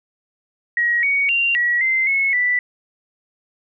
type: tone with pitch steps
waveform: sine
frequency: 1899 / 2239 / 2770 / 1923 / 2076 / 2189 / 1974 Hz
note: A#6 / C#7 / F7 / B6 / C7 / C#7 / B6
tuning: +32 / +17 / -15 / -47 / -14 / -22 / -1 cents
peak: -15 dBFS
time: 0.77-2.59 s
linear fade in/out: 2 ms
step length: 260 ms
effects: none